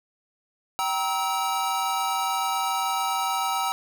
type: tone cluster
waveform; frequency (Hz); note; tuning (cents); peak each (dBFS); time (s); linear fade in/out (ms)
square; 774 / 945 / 1299; G5 / A#5 / E6; -22 / +23 / -26; -29; 0.79-3.72; 0
effects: none